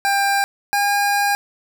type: tone pair in turn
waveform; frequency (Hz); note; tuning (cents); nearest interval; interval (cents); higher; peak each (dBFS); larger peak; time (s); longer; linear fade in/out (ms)
25% pulse; 796 / 810.4; G5 / G#5; +26 / -43; unison; 31; second; -12; neither; 0.05-0.44 / 0.73-1.35; second; 0
effects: none